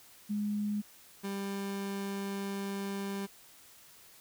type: tone pair in turn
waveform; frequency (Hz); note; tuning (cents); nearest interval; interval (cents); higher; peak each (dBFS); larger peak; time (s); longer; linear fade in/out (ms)
sine / 30% pulse; 207.7 / 197.88; G#3 / G3; 0 / +17; minor second; 83; first; -30 / -32; first; 0.29-0.82 / 1.23-3.27; second; 20
effects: white hiss -57 dBFS RMS until 4.2 s